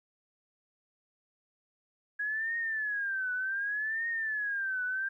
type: tone with vibrato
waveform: sine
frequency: 1661.2 Hz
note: G#6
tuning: in tune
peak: -30 dBFS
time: 2.19-5.09 s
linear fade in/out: 10 ms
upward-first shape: triangle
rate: 0.66 Hz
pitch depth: 200 cents each way
effects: 12-bit